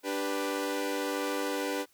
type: chord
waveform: sawtooth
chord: G major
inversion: second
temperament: equal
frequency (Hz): 293.7 / 392 / 493.9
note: D4 / G4 / B4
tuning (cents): 0 / 0 / 0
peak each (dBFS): -30 / -32 / -30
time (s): 0.03-1.86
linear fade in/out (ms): 50
effects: white hiss -66 dBFS RMS until 1.93 s